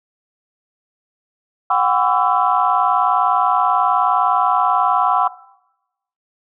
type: tone cluster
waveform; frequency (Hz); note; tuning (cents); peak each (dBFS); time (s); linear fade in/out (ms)
sine; 732 / 792 / 1010 / 1129 / 1326; F#5 / G5 / B5 / C#6 / E6; -19 / +18 / +39 / +31 / +10; -19; 1.7-5.28; 5
effects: noise-tail reverb RT60 0.9 s tail -19 dB re dry + tanh soft clip ceiling -2 dBFS